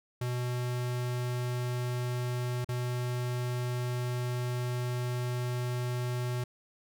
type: tone with dropouts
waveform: square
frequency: 123.47 Hz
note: B2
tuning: in tune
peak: -31 dBFS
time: 0.21-6.44 s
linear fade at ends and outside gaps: 5 ms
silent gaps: 2.646-2.688 s
effects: none